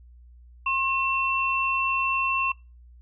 sine tone pair together, 1070.7 / 2698 Hz, C6 / E7, +40 / +40 cents, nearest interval octave + major third, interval 1600 cents, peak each -25 dBFS, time 0.66-2.52 s, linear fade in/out 5 ms, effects noise-tail reverb RT60 0.3 s tail -24 dB re dry + added 60 Hz sine -47 dBFS peak until 3.01 s

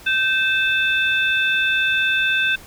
sine tone cluster, 1554 / 2622 / 3564 Hz, G6 / E7 / A7, -16 / -10 / +22 cents, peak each -19 / -20 / -24 dBFS, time 0.06-2.56 s, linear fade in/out 10 ms, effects pink hiss -43 dBFS RMS until 2.66 s

